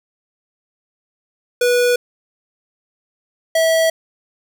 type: tone pair in turn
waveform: square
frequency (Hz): 488.6 / 650.6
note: B4 / E5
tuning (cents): -19 / -23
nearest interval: perfect fourth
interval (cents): 496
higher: second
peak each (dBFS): -13 / -13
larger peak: neither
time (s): 1.61-1.96 / 3.55-3.9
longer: neither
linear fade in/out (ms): 5
effects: 9-bit